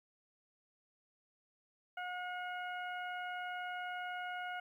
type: harmonic tone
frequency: 722 Hz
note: F#5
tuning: 43 cents flat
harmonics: 1 / 2 / 3 / 4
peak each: -42 / -43 / -50 / -52 dBFS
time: 1.97-4.6 s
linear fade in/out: 5 ms
effects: 12-bit